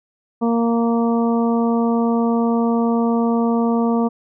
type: harmonic tone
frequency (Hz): 232.2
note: A#3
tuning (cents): -7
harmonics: 1 / 2 / 3 / 4 / 5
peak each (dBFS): -16 / -22 / -26 / -28 / -30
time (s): 0.41-4.09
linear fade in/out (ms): 20
effects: none